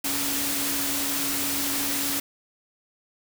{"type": "tone in noise", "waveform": "sine", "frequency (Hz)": 280.3, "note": "C#4", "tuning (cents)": 19, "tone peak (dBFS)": -33, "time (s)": [0.04, 2.2], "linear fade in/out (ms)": 5, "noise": "white", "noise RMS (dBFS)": -27, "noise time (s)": [0.04, 2.2], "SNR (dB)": -9, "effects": []}